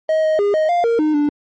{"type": "tone with pitch steps", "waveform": "triangle", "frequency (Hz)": [631, 626, 407, 624, 699, 463.9, 306.8, 293.4], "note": ["D#5", "D#5", "G#4", "D#5", "F5", "A#4", "D#4", "D4"], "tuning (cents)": [24, 10, -35, 5, 1, -8, -24, -2], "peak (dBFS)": -11, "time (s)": [0.09, 1.29], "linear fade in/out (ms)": 2, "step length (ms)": 150, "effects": ["MP3 32 kbps"]}